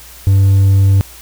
sine tone with hard clipping, 97.7 Hz, G2, 5 cents flat, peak -7 dBFS, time 0.27-1.01 s, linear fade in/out 0 ms, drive 2 dB, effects added 60 Hz sine -40 dBFS peak until 1.21 s + white hiss -37 dBFS RMS until 1.21 s

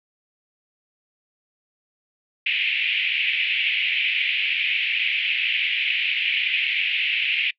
white band-pass noise, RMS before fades -23 dBFS, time 2.46-7.51 s, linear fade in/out 5 ms, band 2200 to 2900 Hz, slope 48 dB/octave, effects noise-tail reverb RT60 0.1 s tail -25 dB re dry

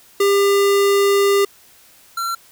square tone pair in turn, 400 / 1362.2 Hz, G4 / F6, +35 / -44 cents, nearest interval octave + major sixth, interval 2121 cents, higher second, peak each -13 / -21 dBFS, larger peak first, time 0.2-1.45 / 2.17-2.35 s, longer first, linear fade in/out 5 ms, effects white hiss -49 dBFS RMS until 2.51 s

